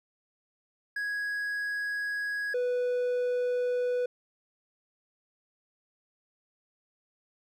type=tone pair in turn; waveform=triangle; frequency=1661.2 / 493.9 Hz; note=G#6 / B4; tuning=0 / 0 cents; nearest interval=octave + major sixth; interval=2100 cents; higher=first; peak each=-28 / -24 dBFS; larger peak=second; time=0.96-2.54 / 2.54-4.06 s; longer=first; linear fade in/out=5 ms; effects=none